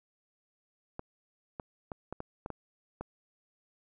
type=clicks; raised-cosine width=1 ms; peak=-24 dBFS; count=8; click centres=0.994 / 1.598 / 1.918 / 2.126 / 2.204 / 2.461 / 2.503 / 3.01 s; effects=none